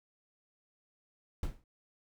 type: noise with exponential decay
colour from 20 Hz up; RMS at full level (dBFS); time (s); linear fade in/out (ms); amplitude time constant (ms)
brown; -30; 1.43-1.64; 2; 44
effects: none